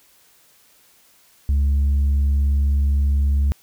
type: tone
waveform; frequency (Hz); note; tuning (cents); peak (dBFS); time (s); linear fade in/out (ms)
sine; 70.3; C#2; +25; -12; 1.49-3.52; 0
effects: tanh soft clip ceiling -14 dBFS + white hiss -55 dBFS RMS until 3.62 s